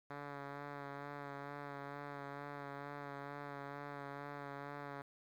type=tone with vibrato; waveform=5% pulse; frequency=142.3 Hz; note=C#3; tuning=46 cents sharp; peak=-33 dBFS; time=0.1-5.02 s; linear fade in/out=5 ms; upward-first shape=sine; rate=2.2 Hz; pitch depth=23 cents each way; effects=low-pass 2000 Hz 12 dB/octave + 11-bit